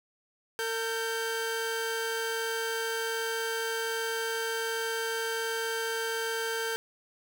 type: tone pair together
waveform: sawtooth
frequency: 453.9 / 1568 Hz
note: A#4 / G6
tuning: -46 / 0 cents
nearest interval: octave + major sixth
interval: 2146 cents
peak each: -28 / -30 dBFS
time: 0.59-6.76 s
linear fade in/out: 0 ms
effects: none